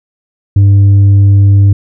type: tone with tanh clipping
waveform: sine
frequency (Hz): 99.5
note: G2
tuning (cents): +26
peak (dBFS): -3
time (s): 0.56-1.73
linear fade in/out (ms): 5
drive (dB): 3
effects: none